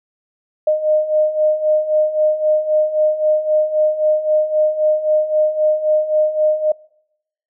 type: beating tone pair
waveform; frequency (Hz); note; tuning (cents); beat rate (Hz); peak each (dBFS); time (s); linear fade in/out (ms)
sine; 612 / 615.8; D#5 / D#5; -29 / -18; 3.8; -19 / -14; 0.67-6.72; 5
effects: noise-tail reverb RT60 0.8 s tail -25 dB re dry